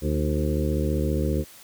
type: harmonic tone with a mistuned harmonic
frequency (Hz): 75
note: D2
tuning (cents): +37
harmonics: 1 / 2 / 3 / 4 / 5 / 6 / 7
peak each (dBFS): -25 / -28 / -30 / -31 / -32 / -33 / -33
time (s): 0.01-1.45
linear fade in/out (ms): 50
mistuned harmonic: 4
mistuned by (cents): +51
effects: white hiss -48 dBFS RMS until 1.63 s